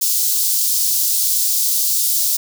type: high-pass noise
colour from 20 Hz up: white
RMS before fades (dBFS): -17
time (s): 0.01-2.37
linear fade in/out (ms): 10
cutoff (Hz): 4400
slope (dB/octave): 24
effects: none